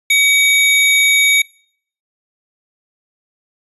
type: tone pair together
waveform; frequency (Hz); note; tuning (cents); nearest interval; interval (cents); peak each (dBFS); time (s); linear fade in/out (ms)
square; 2269 / 3712; C#7 / A#7; +40 / -8; major sixth; 852; -11 / -16; 0.1-1.42; 5
effects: noise-tail reverb RT60 0.6 s tail -25 dB re dry + resampled to 32000 Hz